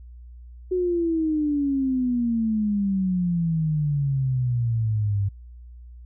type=exponential sweep; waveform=sine; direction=down; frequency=370 to 97.7 Hz; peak=-20 dBFS; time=0.71-5.29 s; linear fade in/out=10 ms; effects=added 60 Hz sine -40 dBFS peak until 6.05 s